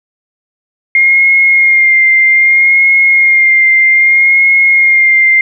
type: tone with vibrato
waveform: sine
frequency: 2127 Hz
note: C7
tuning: 28 cents sharp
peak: -4 dBFS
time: 0.95-5.41 s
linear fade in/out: 2 ms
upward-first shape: sine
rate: 0.63 Hz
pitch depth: 27 cents each way
effects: none